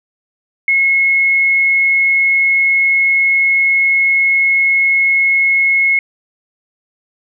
sine tone, 2174 Hz, C#7, 34 cents flat, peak -9 dBFS, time 0.68-5.99 s, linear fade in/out 2 ms, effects none

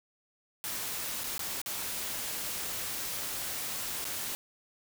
white noise with dropouts, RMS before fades -36 dBFS, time 0.64-4.35 s, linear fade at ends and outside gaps 0 ms, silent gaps 1.236-1.241 / 1.38-1.393 / 1.616-1.661 / 4.043-4.052 s, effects none

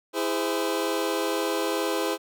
sawtooth chord, E augmented, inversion none, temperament just, 329.6 / 412 / 515 Hz, E4 / G#4 / B#4, 0 / -14 / -28 cents, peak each -25 dBFS, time 0.13-2.18 s, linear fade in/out 50 ms, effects none

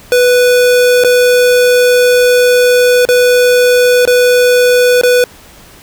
square tone with dropouts, 493.9 Hz, B4, in tune, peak -6 dBFS, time 0.12-5.24 s, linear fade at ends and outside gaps 1 ms, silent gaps 1.038-1.046 / 3.052-3.088 / 4.053-4.075 / 5.013-5.034 s, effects pink hiss -38 dBFS RMS until 5.82 s

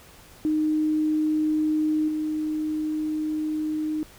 sine tone with level steps, 308.4 Hz, D#4, 15 cents flat, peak -20 / -24 dBFS, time 0.45-4.03 s, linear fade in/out 0 ms, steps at 2.08 s, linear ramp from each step 5 ms, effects pink hiss -50 dBFS RMS until 4.18 s

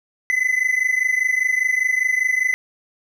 triangle tone pair together, 2008 / 2033 Hz, B6 / B6, +28 / +50 cents, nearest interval unison, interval 22 cents, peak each -18 dBFS, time 0.3-2.54 s, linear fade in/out 0 ms, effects none

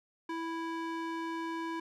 square tone with band-pass filter, 329.6 Hz, E4, in tune, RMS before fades -37 dBFS, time 0.29-1.8 s, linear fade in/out 5 ms, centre 1000 Hz, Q 0.77, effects none

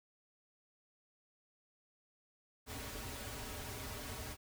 pink noise with comb filter, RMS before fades -45 dBFS, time 2.66-4.37 s, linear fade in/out 50 ms, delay 5.8 ms, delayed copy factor -0.8, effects none

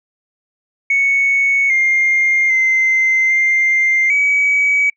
sine tone with pitch steps, 2217 / 2115 / 2075 / 2097 / 2273 Hz, C#7 / C7 / C7 / C7 / C#7, 0 / +18 / -15 / +3 / +43 cents, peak -10 dBFS, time 0.9-4.9 s, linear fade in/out 5 ms, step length 800 ms, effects noise-tail reverb RT60 0.1 s tail -25 dB re dry + tanh soft clip ceiling -7 dBFS

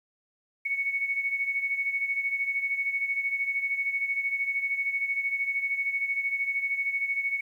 sine beating tone pair, 2217 / 2230 Hz, C#7 / C#7, 0 / +10 cents, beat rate 13 Hz, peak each -27 / -33 dBFS, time 0.65-7.41 s, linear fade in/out 10 ms, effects 10-bit

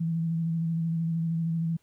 sine tone with vibrato, 164.81 Hz, E3, in tune, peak -25 dBFS, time 0-1.77 s, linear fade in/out 10 ms, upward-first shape square, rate 13 Hz, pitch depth 20 cents each way, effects pink hiss -69 dBFS RMS until 1.82 s

